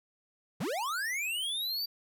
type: linear sweep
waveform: square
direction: up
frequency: 116.54 to 4699 Hz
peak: -32 dBFS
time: 0.6-1.86 s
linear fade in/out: 10 ms
effects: none